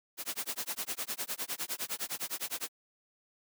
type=noise with tremolo; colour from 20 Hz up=white; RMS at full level=-34 dBFS; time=0.17-2.69 s; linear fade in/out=50 ms; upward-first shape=sine; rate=9.8 Hz; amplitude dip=100%; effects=high-pass 200 Hz 12 dB/octave